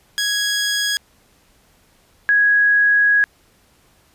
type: tone pair in turn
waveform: 15% pulse / sine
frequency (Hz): 1661.2 / 1661.2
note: G#6 / G#6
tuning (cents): 0 / 0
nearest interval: unison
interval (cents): 0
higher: neither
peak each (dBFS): -11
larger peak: neither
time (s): 0.18-0.97 / 2.29-3.24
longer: second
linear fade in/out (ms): 0
effects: pink hiss -56 dBFS RMS until 4.14 s + resampled to 32000 Hz